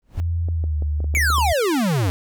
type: noise with exponential growth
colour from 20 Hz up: brown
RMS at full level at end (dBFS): -27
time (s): 0.02-0.2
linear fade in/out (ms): 0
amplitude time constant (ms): 37
type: tone with pitch glide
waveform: sine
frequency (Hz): 84.4 to 74.76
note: E2 to D2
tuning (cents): +41 to +31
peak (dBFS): -19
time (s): 0.17-1.53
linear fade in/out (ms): 10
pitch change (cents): -210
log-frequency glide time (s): 0.49-0.79
type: clicks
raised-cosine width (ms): 2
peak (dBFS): -21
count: 9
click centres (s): 0.486 / 0.64 / 0.823 / 1.004 / 1.043 / 1.141 / 1.172 / 1.303 / 1.383
type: exponential sweep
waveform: square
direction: down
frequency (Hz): 2349 to 86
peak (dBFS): -18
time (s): 1.15-2.1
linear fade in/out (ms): 0
effects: none